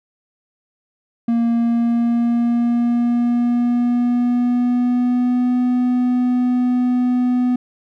triangle tone with pitch glide, 233.1 to 248.4 Hz, A#3 to B3, 0 to +10 cents, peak -12 dBFS, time 1.28-7.56 s, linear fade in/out 5 ms, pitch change +110 cents, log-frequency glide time 1.5-5.57 s, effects none

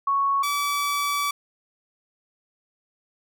sine / sawtooth tone pair in turn, 1108.7 / 1150 Hz, C#6 / D6, 0 / -37 cents, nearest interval minor second, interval 63 cents, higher second, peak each -19 dBFS, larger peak neither, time 0.07-0.43 / 0.43-1.31 s, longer second, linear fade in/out 5 ms, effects none

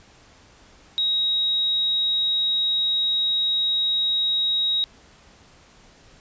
sine tone, 3800 Hz, A#7, 33 cents sharp, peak -19 dBFS, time 0.98-4.84 s, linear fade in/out 0 ms, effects pink hiss -52 dBFS RMS until 6.2 s + resampled to 16000 Hz

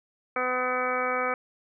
harmonic tone, 252.4 Hz, B3, 38 cents sharp, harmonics 1 / 2 / 3 / 4 / 5 / 6 / 7 / 8 / 9, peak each -39 / -30 / -34 / -38 / -29 / -35 / -40 / -40 / -33 dBFS, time 0.36-1.34 s, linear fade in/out 2 ms, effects none

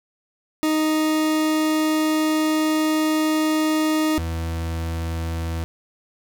40% pulse tone pair in turn, 311.1 / 82.4 Hz, D#4 / E2, 0 / 0 cents, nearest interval octave + major seventh, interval 2300 cents, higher first, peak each -17 / -23 dBFS, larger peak first, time 0.63-4.18 / 4.18-5.64 s, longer first, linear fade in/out 0 ms, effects none

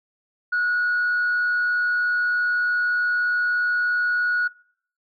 sine tone with frequency modulation, 1457 Hz, F#6, 27 cents flat, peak -18 dBFS, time 0.52-4.48 s, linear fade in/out 10 ms, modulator 96.8 Hz, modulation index 0.27, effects noise-tail reverb RT60 0.6 s tail -24 dB re dry + tanh soft clip ceiling -16 dBFS

